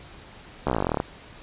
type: slowing click train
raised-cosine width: 1 ms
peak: -9 dBFS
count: 17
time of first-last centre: 0.67-1.001 s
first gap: 14 ms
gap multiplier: 1.05
effects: pink hiss -46 dBFS RMS until 1.42 s + resampled to 8000 Hz